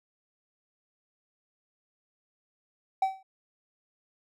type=tone with exponential decay; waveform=triangle; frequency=767 Hz; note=G5; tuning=38 cents flat; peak=-17 dBFS; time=3.02-3.23 s; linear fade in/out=5 ms; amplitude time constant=45 ms; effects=tanh soft clip ceiling -14 dBFS